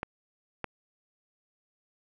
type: clicks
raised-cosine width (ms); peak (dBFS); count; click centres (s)
0.5; -17; 2; 0.031 / 0.643
effects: none